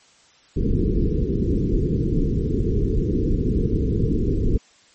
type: low-pass noise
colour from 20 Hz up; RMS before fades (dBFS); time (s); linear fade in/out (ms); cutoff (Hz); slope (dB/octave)
pink; -20; 0.56-4.58; 10; 460; 96
effects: white hiss -54 dBFS RMS until 4.94 s + MP3 32 kbps